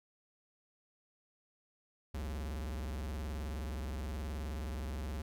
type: tone with vibrato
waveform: square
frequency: 69.3 Hz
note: C#2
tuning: in tune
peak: -38 dBFS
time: 2.14-5.22 s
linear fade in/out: 5 ms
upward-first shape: square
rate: 19 Hz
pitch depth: 210 cents each way
effects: 12-bit